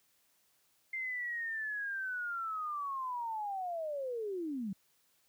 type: linear sweep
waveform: sine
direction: down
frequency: 2100 to 182 Hz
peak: -35 dBFS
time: 0.93-4.73 s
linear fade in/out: 5 ms
effects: white hiss -72 dBFS RMS until 5.28 s + high-pass 60 Hz 12 dB/octave